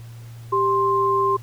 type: tone pair together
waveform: sine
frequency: 392.9 / 1051 Hz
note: G4 / C6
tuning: +4 / +7 cents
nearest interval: octave + perfect fourth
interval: 1703 cents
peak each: -21 / -18 dBFS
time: 0.52-1.37 s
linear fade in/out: 10 ms
effects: added 116 Hz sine -36 dBFS peak until 1.42 s + pink hiss -51 dBFS RMS until 1.42 s